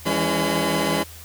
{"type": "tone cluster", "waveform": "15% pulse", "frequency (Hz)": [160.9, 166.6, 204.3, 282, 1013], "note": ["E3", "E3", "G#3", "C#4", "B5"], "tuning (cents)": [-42, 19, -28, 30, 44], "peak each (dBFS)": [-27, -19, -19, -19, -21], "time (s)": [0.05, 1.04], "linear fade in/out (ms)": 20, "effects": ["added 81 Hz sine -42 dBFS peak until 1.24 s", "white hiss -43 dBFS RMS until 1.24 s"]}